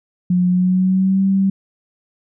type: tone with pitch glide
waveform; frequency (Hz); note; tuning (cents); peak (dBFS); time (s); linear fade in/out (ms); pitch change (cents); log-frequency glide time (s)
sine; 179.7 to 193.71; F3 to G3; +50 to -20; -12; 0.3-1.5; 5; +130; 0.48-1.24
effects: none